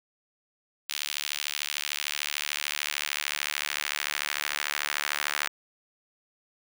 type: tone with high-pass filter sweep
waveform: sawtooth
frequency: 73.42 Hz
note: D2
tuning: in tune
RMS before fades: -32 dBFS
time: 0.89-5.48 s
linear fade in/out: 5 ms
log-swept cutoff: 3100 to 1600 Hz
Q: 1.3
effects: none